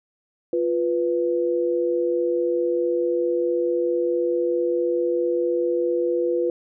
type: tone pair together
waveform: sine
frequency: 349.2 / 493.8 Hz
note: F4 / B4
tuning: 0 / 0 cents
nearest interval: tritone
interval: 600 cents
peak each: -22 dBFS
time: 0.53-6.5 s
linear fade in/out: 2 ms
effects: none